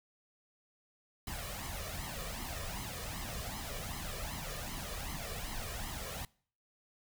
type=noise with flanger; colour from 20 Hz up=pink; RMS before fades=-41 dBFS; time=1.27-6.25 s; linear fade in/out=2 ms; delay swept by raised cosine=0.97 to 1.73 ms; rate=2.6 Hz; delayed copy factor=+0.7; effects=noise-tail reverb RT60 0.5 s tail -24 dB re dry